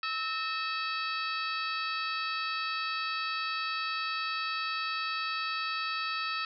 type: harmonic tone with a mistuned harmonic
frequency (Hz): 650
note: E5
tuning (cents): -24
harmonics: 2 / 3 / 4 / 5 / 6 / 7 / 8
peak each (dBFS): -34 / -40 / -37 / -45 / -41 / -40 / -48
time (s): 0.03-6.45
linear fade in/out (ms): 2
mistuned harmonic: 3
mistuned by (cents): -110
effects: none